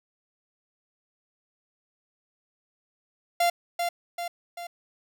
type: tone with echo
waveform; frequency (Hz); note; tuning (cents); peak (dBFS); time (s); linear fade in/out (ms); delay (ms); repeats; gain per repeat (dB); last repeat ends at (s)
45% pulse; 693; F5; -14; -20; 3.4-3.5; 5; 390; 3; -5; 4.67
effects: none